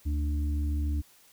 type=harmonic tone; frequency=73.4 Hz; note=D2; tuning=in tune; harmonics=1 / 3 / 4; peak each=-26 / -44 / -38 dBFS; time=0.05-1.02 s; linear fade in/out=20 ms; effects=white hiss -59 dBFS RMS until 1.32 s